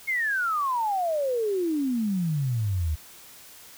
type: exponential sweep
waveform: sine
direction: down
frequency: 2187 to 73.42 Hz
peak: -23 dBFS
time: 0.07-2.96 s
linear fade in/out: 20 ms
effects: white hiss -48 dBFS RMS until 3.77 s